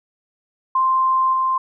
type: tone with level steps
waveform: sine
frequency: 1046.5 Hz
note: C6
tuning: in tune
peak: -14 / -16 dBFS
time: 0.75-1.58 s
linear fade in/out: 5 ms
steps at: 1.33 s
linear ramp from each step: 5 ms
effects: none